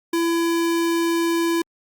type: tone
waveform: square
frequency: 335.6 Hz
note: E4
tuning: 31 cents sharp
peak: -19 dBFS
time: 0.13-1.62 s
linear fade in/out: 5 ms
effects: Opus 48 kbps